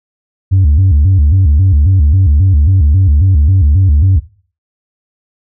sine tone with vibrato, 83.5 Hz, E2, 23 cents sharp, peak -3 dBFS, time 0.51-4.2 s, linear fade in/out 20 ms, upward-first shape square, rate 3.7 Hz, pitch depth 230 cents each way, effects noise-tail reverb RT60 0.4 s tail -18 dB re dry + tanh soft clip ceiling -3 dBFS

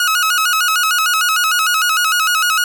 sawtooth tone with vibrato, 1362 Hz, F6, 44 cents flat, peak -9 dBFS, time 0-2.64 s, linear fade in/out 2 ms, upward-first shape square, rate 6.6 Hz, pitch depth 100 cents each way, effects none

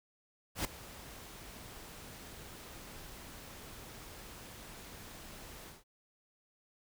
pink noise with ADSR envelope, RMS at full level -33 dBFS, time 0.55-5.84 s, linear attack 99 ms, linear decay 4 ms, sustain -17 dB, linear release 160 ms, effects none

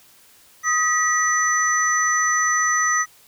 sine tone cluster, 1255 / 1933 / 6030 Hz, D#6 / B6 / F#8, +15 / -38 / +32 cents, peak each -21 / -20 / -23 dBFS, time 0.63-3.06 s, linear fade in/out 50 ms, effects white hiss -52 dBFS RMS until 3.27 s

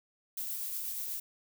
violet noise with tremolo, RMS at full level -36 dBFS, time 0.37-1.2 s, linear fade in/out 5 ms, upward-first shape triangle, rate 8.3 Hz, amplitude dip 30%, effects none

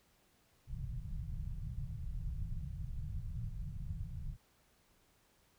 pink low-pass noise, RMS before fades -41 dBFS, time 0.66-4.37 s, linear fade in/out 50 ms, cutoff 160 Hz, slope 48 dB/octave, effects pink hiss -71 dBFS RMS until 5.58 s

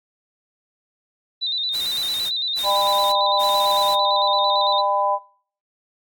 sine tone with vibrato, 3824 Hz, A#7, 43 cents sharp, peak -21 dBFS, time 1.41-4.82 s, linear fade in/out 20 ms, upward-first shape square, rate 8.9 Hz, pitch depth 63 cents each way
white noise bursts, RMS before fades -34 dBFS, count 3, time 1.73-3.96 s, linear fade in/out 20 ms, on 570 ms, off 260 ms
harmonic tone, 200 Hz, G3, 35 cents sharp, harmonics 3 / 4 / 5, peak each -23 / -23 / -21 dBFS, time 2.63-5.19 s, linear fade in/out 50 ms
effects noise-tail reverb RT60 0.5 s tail -21 dB re dry + AAC 64 kbps

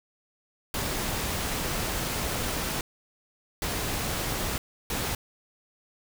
pink noise bursts at uneven times, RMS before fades -30 dBFS, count 3, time 0.74-2.81 / 3.62-4.58 / 4.9-5.15 s, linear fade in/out 2 ms, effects none

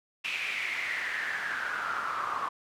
pink noise with band-pass filter sweep, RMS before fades -33 dBFS, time 0.24-2.49 s, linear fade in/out 10 ms, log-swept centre 2600 to 1100 Hz, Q 6.3, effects none

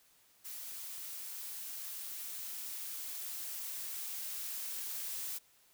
blue noise with level ramp, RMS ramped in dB -45 to -40 dBFS, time 0.44-5.39 s, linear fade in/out 20 ms, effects white hiss -67 dBFS RMS until 5.73 s

